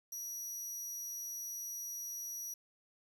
sawtooth tone with amplitude modulation, 5800 Hz, F#8, 35 cents flat, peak -37 dBFS, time 0.12-2.54 s, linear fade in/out 5 ms, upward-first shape sine, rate 201 Hz, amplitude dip 25%, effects 11-bit

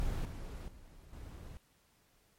brown noise with level steps, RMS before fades -36 / -43 / -55 / -47 dBFS, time 0-1.57 s, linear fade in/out 0 ms, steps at 0.25 / 0.68 / 1.13 s, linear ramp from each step 2 ms, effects pink hiss -70 dBFS RMS until 2.38 s + MP3 64 kbps

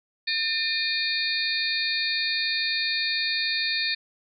sine tone cluster, 1800 / 2424 / 3689 / 4225 / 4556 Hz, A6 / D#7 / A#7 / C8 / C#8, +39 / -46 / -19 / +16 / +47 cents, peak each -30 dBFS, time 0.27-3.95 s, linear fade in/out 10 ms, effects none

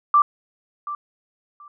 sine tone with echo, 1174.7 Hz, D6, in tune, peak -11 dBFS, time 0.14-0.22 s, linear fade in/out 2 ms, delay 730 ms, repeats 2, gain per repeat -15 dB, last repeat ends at 1.68 s, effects none

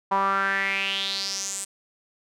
sawtooth tone with band-pass filter sweep, 195.4 Hz, G3, 5 cents flat, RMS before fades -26 dBFS, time 0.11-1.65 s, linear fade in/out 10 ms, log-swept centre 940 to 8500 Hz, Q 5.5, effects none

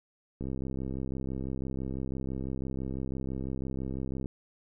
click train, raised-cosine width 3 ms, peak -23 dBFS, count 255, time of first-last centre 0.41-4.258 s, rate 66 Hz, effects none

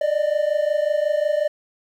triangle tone pair together, 587.3 / 612.8 Hz, D5 / D#5, 0 / -27 cents, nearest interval minor second, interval 73 cents, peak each -19 dBFS, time 0.01-1.48 s, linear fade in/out 5 ms, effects 9-bit

